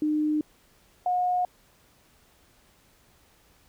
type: tone pair in turn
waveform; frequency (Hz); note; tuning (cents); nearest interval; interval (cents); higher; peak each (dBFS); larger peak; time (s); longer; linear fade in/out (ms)
sine; 303.8 / 722.6; D#4 / F#5; -41 / -41; octave + minor third; 1500; second; -22; neither; 0.02-0.41 / 1.06-1.45; neither; 2
effects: pink hiss -61 dBFS RMS until 3.68 s